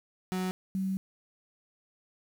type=tone pair in turn; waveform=35% pulse / sine; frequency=185 / 190.86 Hz; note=F#3 / G3; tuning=0 / -46 cents; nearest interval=minor second; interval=54 cents; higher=second; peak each=-28 dBFS; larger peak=neither; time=0.32-0.51 / 0.75-0.97 s; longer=second; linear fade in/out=0 ms; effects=9-bit